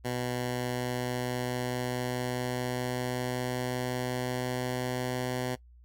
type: tone with pitch glide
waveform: 10% pulse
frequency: 124 to 126.09 Hz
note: B2 to B2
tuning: +7 to +36 cents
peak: -22 dBFS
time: 0.04-5.56 s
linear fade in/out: 20 ms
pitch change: +29 cents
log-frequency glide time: 0.16-5.44 s
effects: noise-tail reverb RT60 0.1 s tail -19 dB re dry + added 60 Hz sine -52 dBFS peak until 5.84 s